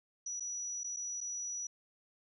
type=tone with dropouts; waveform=sine; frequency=5870 Hz; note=F#8; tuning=15 cents flat; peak=-37 dBFS; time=0.26-1.67 s; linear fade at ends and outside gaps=5 ms; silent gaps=0.398-0.405 / 0.835-0.842 / 0.964-0.968 / 1.206-1.211 s; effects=none